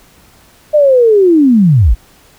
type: linear sweep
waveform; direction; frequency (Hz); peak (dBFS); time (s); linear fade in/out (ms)
sine; down; 615 to 38.89; -4; 0.73-1.95; 20
effects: pink hiss -45 dBFS RMS until 2.38 s